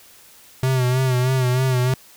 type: tone with vibrato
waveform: square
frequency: 128.1 Hz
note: C3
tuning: 36 cents flat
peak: -17 dBFS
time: 0.63-1.94 s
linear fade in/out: 2 ms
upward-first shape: sine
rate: 3.2 Hz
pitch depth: 52 cents each way
effects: white hiss -48 dBFS RMS until 2.16 s